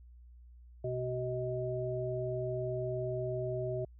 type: harmonic tone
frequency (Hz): 125.9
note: B2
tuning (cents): +34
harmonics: 1 / 3 / 5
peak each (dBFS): -37 / -37 / -37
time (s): 0.84-3.85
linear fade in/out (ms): 5
effects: added 60 Hz sine -52 dBFS peak until 3.99 s